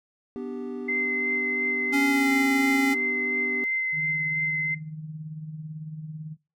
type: chord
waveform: triangle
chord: G major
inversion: first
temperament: equal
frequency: 246.9 / 293.7 / 392 Hz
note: B3 / D4 / G4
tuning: 0 / 0 / 0 cents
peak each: -32 / -37 / -33 dBFS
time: 0.36-3.64 s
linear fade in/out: 0 ms
type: tone with vibrato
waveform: sine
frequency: 2066 Hz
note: C7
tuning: 22 cents flat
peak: -24 dBFS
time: 0.88-4.75 s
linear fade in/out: 10 ms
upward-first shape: triangle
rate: 2.9 Hz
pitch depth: 10 cents each way
type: tone with pitch glide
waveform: square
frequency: 278.2 to 272.6 Hz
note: C#4 to C#4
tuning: +6 to -29 cents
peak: -22 dBFS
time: 1.92-2.95 s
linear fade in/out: 20 ms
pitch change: -35 cents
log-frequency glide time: 2.1-2.32 s
type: tone with tremolo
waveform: sine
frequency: 155.56 Hz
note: D#3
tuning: in tune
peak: -31 dBFS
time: 3.92-6.37 s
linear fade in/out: 50 ms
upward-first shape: triangle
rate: 18 Hz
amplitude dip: 60%
effects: noise-tail reverb RT60 0.3 s tail -22 dB re dry